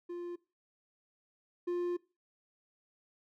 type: tone pair in turn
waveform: triangle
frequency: 349.2 / 351.8 Hz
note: F4 / F4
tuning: 0 / +13 cents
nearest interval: unison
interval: 13 cents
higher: second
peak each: -36 / -29 dBFS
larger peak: second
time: 0.09-0.36 / 1.67-1.97 s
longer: second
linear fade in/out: 10 ms
effects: noise-tail reverb RT60 0.3 s tail -21 dB re dry